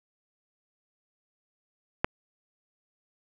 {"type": "click", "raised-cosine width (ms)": 0.5, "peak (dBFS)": -7, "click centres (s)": 2.045, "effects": []}